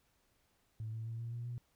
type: tone with pitch steps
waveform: sine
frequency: 110 / 112.12 / 114.27 / 116.47 / 118.72 / 121 Hz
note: A2 / A2 / A#2 / A#2 / A#2 / B2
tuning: 0 / +33 / -34 / -1 / +32 / -35 cents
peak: -38 dBFS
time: 0.8-1.58 s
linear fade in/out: 0 ms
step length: 130 ms
effects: tanh soft clip ceiling -34 dBFS + pink hiss -75 dBFS RMS until 1.75 s